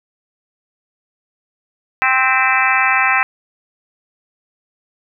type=harmonic tone with a mistuned harmonic; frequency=261.6 Hz; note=C4; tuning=in tune; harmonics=3 / 4 / 5 / 6 / 7 / 8 / 9 / 10; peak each=-20 / -20 / -20 / -20 / -20 / -20 / -20 / -20 dBFS; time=2.02-3.23 s; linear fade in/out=0 ms; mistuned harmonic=8; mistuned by=-59 cents; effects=none